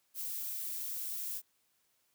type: noise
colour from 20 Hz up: violet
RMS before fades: -39 dBFS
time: 0.14-1.42 s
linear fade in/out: 50 ms
effects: white hiss -75 dBFS RMS until 2.14 s + high-pass 60 Hz 12 dB/octave